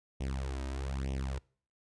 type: tone with flanger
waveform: sawtooth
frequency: 66.8 Hz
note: C2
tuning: 36 cents sharp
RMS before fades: -36 dBFS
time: 0.2-1.39 s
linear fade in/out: 10 ms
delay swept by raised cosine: 0.33 to 3.23 ms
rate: 1.1 Hz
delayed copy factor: +0.9
effects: noise-tail reverb RT60 0.5 s tail -25 dB re dry + resampled to 22050 Hz